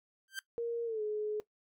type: tone with exponential growth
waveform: sawtooth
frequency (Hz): 1568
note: G6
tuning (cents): 0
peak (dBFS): -30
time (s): 0.28-0.39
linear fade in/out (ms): 1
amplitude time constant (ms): 22
type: tone with pitch glide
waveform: sine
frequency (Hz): 467.8 to 424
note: A#4 to G#4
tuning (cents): +6 to +36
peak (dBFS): -32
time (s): 0.58-1.4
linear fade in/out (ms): 0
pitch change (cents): -170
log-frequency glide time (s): 0.85-1.02
effects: noise-tail reverb RT60 0.1 s tail -18 dB re dry